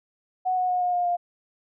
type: tone with pitch steps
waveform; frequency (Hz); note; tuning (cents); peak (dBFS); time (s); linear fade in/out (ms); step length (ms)
sine; 740 / 732.3 / 724.8 / 717.3 / 709.9 / 702.5; F#5 / F#5 / F#5 / F5 / F5 / F5; 0 / -18 / -36 / +46 / +28 / +10; -21; 0.45-1.17; 20; 120
effects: none